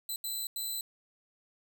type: tone bursts at uneven times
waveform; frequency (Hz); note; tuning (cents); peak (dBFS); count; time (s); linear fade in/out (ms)
5% pulse; 4021; B7; +30; -27; 3; 0.09-0.16 / 0.24-0.47 / 0.56-0.81; 2
effects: none